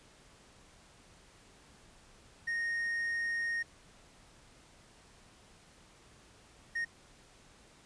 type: tone bursts at uneven times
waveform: triangle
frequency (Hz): 1857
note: A#6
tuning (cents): -7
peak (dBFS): -30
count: 2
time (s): 2.47-3.63 / 6.75-6.85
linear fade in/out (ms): 10
effects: pink hiss -60 dBFS RMS until 7.85 s + resampled to 22050 Hz